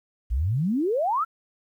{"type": "exponential sweep", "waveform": "sine", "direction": "up", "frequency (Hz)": [53, 1400], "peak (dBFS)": -21, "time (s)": [0.3, 1.25], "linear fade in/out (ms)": 20, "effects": ["10-bit"]}